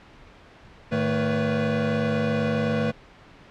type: tone cluster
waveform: square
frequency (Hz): 107.2 / 155.2 / 223.4 / 493.4 / 569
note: A2 / D#3 / A3 / B4 / C#5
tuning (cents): -45 / -4 / +27 / -2 / +45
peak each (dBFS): -32 / -30 / -26 / -28 / -34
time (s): 0.91-2.92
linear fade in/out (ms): 20
effects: pink hiss -49 dBFS RMS until 3.5 s + low-pass 3000 Hz 12 dB/octave